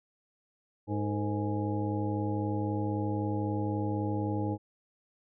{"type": "harmonic tone with a mistuned harmonic", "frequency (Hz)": 103.83, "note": "G#2", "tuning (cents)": 0, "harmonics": [1, 2, 3, 4, 5, 6, 8], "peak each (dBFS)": [-32, -38, -33, -41, -40, -49, -39], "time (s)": [0.87, 4.58], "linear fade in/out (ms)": 50, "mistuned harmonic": 4, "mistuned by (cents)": 130, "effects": []}